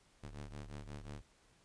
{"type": "ring-modulated tone", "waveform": "sawtooth", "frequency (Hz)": 73.42, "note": "D2", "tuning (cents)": 0, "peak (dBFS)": -39, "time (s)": [0.23, 1.22], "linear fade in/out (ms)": 10, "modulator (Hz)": 33.9, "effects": ["pink hiss -69 dBFS RMS until 1.64 s", "resampled to 22050 Hz"]}